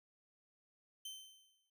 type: tone with exponential decay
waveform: sawtooth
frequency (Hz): 3088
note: G7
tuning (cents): -27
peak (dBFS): -40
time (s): 1.05-1.7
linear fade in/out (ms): 5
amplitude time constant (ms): 140
effects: none